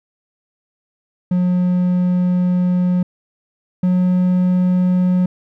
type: tone pair in turn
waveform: triangle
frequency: 180 / 181.57 Hz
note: F#3 / F#3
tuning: -47 / -32 cents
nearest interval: unison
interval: 15 cents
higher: second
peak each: -11 / -10 dBFS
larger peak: second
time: 1.31-3.03 / 3.83-5.26 s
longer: first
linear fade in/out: 5 ms
effects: none